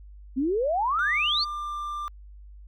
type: exponential sweep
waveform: sine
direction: up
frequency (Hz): 247.7 to 4738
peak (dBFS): -22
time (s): 0.36-1.45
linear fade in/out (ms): 20
type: tone with pitch glide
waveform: triangle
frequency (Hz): 1200 to 1187.6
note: D6 to D6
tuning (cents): +37 to +19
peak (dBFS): -28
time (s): 0.99-2.08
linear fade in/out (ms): 0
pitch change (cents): -18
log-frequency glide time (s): 1.22-1.76
effects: added 50 Hz sine -43 dBFS peak until 2.67 s